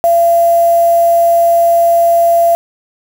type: tone with quantisation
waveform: sine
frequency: 680 Hz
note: F5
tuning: 46 cents flat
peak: -6 dBFS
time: 0.04-2.55 s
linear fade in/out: 0 ms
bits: 4
effects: none